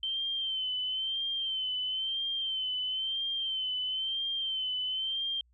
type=tone with vibrato; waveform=sine; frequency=3100 Hz; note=G7; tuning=20 cents flat; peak=-30 dBFS; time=0.03-5.41 s; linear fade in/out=2 ms; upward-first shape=sine; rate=1 Hz; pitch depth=53 cents each way; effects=added 60 Hz sine -63 dBFS peak until 5.53 s